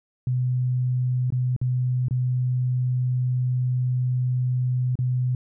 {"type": "tone with dropouts", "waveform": "sine", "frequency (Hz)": 126, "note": "B2", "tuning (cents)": 35, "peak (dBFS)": -20, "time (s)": [0.27, 5.35], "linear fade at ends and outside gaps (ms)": 2, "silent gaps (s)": [[1.304, 1.323], [1.564, 1.614], [2.084, 2.109], [4.955, 4.989]], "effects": []}